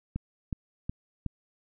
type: click train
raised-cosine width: 5 ms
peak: -19 dBFS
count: 4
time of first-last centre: 0.16-1.263 s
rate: 2.72 Hz
effects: none